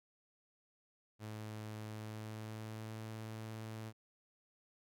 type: tone with pitch glide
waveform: sawtooth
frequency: 107.9 to 110.36 Hz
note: A2 to A2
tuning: -33 to +6 cents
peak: -40 dBFS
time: 1.19-3.93 s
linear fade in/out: 50 ms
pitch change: +39 cents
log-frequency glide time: 1.85-3.04 s
effects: none